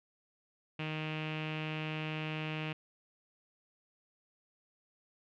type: tone with low-pass filter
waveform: sawtooth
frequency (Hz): 155.56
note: D#3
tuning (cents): 0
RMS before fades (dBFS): -38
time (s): 0.79-2.73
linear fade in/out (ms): 5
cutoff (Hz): 2700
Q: 5.5
effects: none